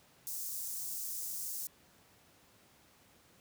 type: high-pass noise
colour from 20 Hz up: white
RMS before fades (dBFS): -40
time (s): 0.27-1.67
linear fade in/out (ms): 0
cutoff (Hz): 5900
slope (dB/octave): 24
effects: pink hiss -64 dBFS RMS until 3.4 s + high-pass 80 Hz 12 dB/octave